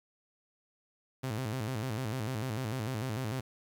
sawtooth tone with vibrato, 118.8 Hz, A#2, 33 cents sharp, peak -29 dBFS, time 1.23-3.41 s, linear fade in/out 10 ms, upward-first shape square, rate 6.7 Hz, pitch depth 170 cents each way, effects 10-bit

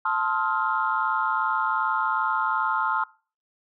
sine chord, F dominant seventh, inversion first, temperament equal with one note detuned, 880 / 1046.5 / 1274.3 / 1396.9 Hz, A5 / C6 / Eb6 / F6, 0 / 0 / +41 / 0 cents, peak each -27 dBFS, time 0.05-3.04 s, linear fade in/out 5 ms, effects noise-tail reverb RT60 0.4 s tail -23 dB re dry + tanh soft clip ceiling -11 dBFS

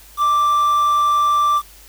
triangle tone with quantisation, 1174.7 Hz, D6, in tune, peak -11 dBFS, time 0.17-1.62 s, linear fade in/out 50 ms, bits 6, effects added 50 Hz sine -46 dBFS peak until 1.88 s + white hiss -45 dBFS RMS until 1.88 s

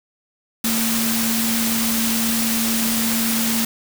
sine tone in noise, 227 Hz, A#3, 46 cents flat, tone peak -21 dBFS, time 0.64-3.65 s, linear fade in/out 5 ms, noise white, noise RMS -22 dBFS, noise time 0.64-3.65 s, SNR -2 dB, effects none

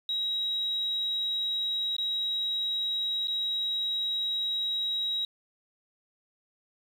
sine tone with dropouts, 3835 Hz, A#7, 48 cents sharp, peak -27 dBFS, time 0.09-5.25 s, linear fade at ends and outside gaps 2 ms, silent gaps 1.966-1.983 / 3.273-3.281 s, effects 9-bit

